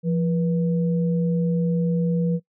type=tone pair together; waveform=sine; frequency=171.2 / 484.2 Hz; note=F3 / B4; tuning=-34 / -34 cents; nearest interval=octave + tritone; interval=1800 cents; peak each=-19 / -28 dBFS; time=0.03-2.4 s; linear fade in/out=50 ms; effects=noise-tail reverb RT60 0.1 s tail -21 dB re dry